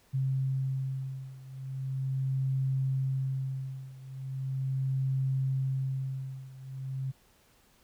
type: beating tone pair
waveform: sine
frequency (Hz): 133 / 133.39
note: C3 / C3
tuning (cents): +29 / +34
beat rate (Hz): 0.39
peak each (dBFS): -31 / -33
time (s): 0.13-7.12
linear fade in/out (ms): 20
effects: pink hiss -64 dBFS RMS until 7.83 s